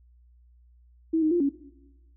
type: tone with pitch steps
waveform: sine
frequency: 323.6 / 311.5 / 348.5 / 279.8 Hz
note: E4 / D#4 / F4 / C#4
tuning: -32 / +2 / -4 / +16 cents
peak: -20 dBFS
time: 1.13-1.494 s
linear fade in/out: 10 ms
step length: 91 ms
effects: noise-tail reverb RT60 1.0 s tail -17 dB re dry + added 60 Hz sine -54 dBFS peak until 2.16 s